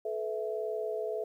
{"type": "chord", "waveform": "sine", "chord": "A suspended second", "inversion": "none", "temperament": "equal with one note detuned", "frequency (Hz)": [432.4, 493.9, 659.3], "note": ["A4", "B4", "E5"], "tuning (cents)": [-30, 0, 0], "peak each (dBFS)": [-34, -39, -36], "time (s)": [0.05, 1.24], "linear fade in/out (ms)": 5, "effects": ["11-bit"]}